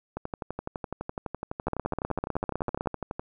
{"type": "two click trains", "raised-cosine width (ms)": 1, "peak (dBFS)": [-14, -18], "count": [20, 37], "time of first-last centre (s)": [[1.67, 2.873], [0.17, 3.195]], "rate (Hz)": [15.8, 11.9], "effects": []}